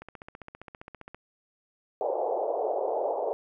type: click train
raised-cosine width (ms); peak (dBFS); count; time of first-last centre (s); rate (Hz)
0.5; -27; 18; 0.02-1.146; 15.1
type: band-pass noise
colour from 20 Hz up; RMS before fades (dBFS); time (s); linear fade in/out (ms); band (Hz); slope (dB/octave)
pink; -29; 2.01-3.33; 0; 420 to 810; 48
effects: none